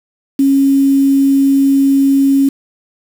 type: tone with quantisation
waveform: sine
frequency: 274.5 Hz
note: C#4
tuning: 17 cents flat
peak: -7 dBFS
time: 0.39-2.49 s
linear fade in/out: 5 ms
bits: 5
effects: none